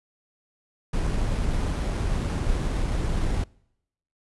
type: noise with sample-and-hold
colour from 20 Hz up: brown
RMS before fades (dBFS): -25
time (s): 0.93-3.44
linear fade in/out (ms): 5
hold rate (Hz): 7350
effects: noise-tail reverb RT60 0.8 s tail -26 dB re dry + resampled to 24000 Hz